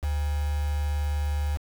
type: tone with quantisation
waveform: sine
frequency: 73.42 Hz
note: D2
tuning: in tune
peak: -24 dBFS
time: 0.02-1.58 s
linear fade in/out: 20 ms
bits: 6
effects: none